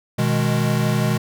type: chord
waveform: square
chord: G# minor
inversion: first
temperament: equal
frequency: 123.47 / 155.56 / 207.7 Hz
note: B2 / D#3 / G#3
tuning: 0 / 0 / 0 cents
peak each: -21 / -23 / -23 dBFS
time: 0.18-1.18 s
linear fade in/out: 10 ms
effects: none